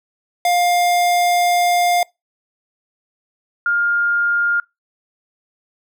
square / sine tone pair in turn, 705 / 1410 Hz, F5 / F6, +16 / +16 cents, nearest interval octave, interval 1200 cents, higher second, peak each -14 dBFS, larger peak neither, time 0.45-2.03 / 3.66-4.6 s, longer first, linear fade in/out 2 ms, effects noise-tail reverb RT60 0.2 s tail -24 dB re dry

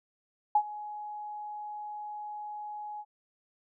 sine tone with ADSR envelope, 839 Hz, G#5, 17 cents sharp, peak -18 dBFS, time 0.55-3.05 s, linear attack 5 ms, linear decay 67 ms, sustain -19 dB, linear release 51 ms, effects none

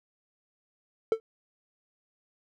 triangle tone with exponential decay, 446.2 Hz, A4, 24 cents sharp, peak -15 dBFS, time 1.12-1.2 s, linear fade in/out 1 ms, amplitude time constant 17 ms, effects none

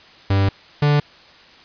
45% pulse tone pair in turn, 98 / 146.53 Hz, G2 / D3, 0 / -4 cents, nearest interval perfect fifth, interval 696 cents, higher second, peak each -14 / -13 dBFS, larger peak second, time 0.3-0.49 / 0.82-1 s, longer first, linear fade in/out 5 ms, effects white hiss -46 dBFS RMS until 1.64 s + resampled to 11025 Hz

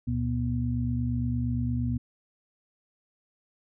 sine tone cluster, 70.3 / 118.9 / 243.2 Hz, C#2 / A#2 / B3, +25 / +35 / -26 cents, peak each -32 / -28 / -30 dBFS, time 0.07-1.98 s, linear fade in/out 10 ms, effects none

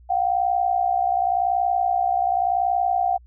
sine tone pair together, 710 / 770.9 Hz, F5 / G5, +28 / -29 cents, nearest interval minor second, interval 143 cents, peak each -21 dBFS, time 0.09-3.18 s, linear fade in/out 20 ms, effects added 60 Hz sine -46 dBFS peak until 3.26 s

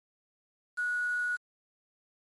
sine tone with quantisation, 1461 Hz, F#6, 22 cents flat, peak -28 dBFS, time 0.77-1.37 s, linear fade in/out 20 ms, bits 8, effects MP3 48 kbps

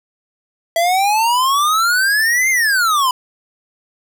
square exponential two-way sweep, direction up then down, 659.3 to 2133 to 986 Hz, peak -13 dBFS, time 0.76-3.11 s, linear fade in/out 2 ms, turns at 2.5 s, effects none

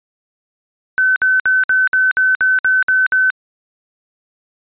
sine tone bursts, 1521 Hz, F#6, 47 cents sharp, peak -10 dBFS, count 10, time 0.98-3.302 s, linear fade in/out 0 ms, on 180 ms, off 58 ms, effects resampled to 8000 Hz

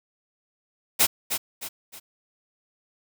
white noise with echo, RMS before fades -18 dBFS, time 0.99-1.07 s, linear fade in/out 20 ms, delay 310 ms, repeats 3, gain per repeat -8 dB, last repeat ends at 2 s, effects none

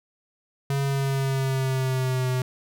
square tone with pitch glide, 138.59 to 127.82 Hz, C#3 to C3, 0 to -40 cents, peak -23 dBFS, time 0.7-2.42 s, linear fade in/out 2 ms, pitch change -140 cents, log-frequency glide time 0.82-2.28 s, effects none

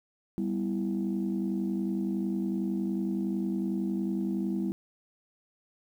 sine chord, E minor, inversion first, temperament equal, 196 / 246.9 / 329.6 Hz, G3 / B3 / E4, 0 / 0 / 0 cents, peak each -29 / -34 / -32 dBFS, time 0.38-4.72 s, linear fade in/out 0 ms, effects tanh soft clip ceiling -21 dBFS + 10-bit

